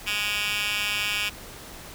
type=tone with high-pass filter; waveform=10% pulse; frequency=207.4 Hz; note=G#3; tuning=2 cents flat; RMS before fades=-27 dBFS; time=0.06-1.3 s; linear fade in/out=20 ms; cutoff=2300 Hz; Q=5.7; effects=pink hiss -42 dBFS RMS until 1.94 s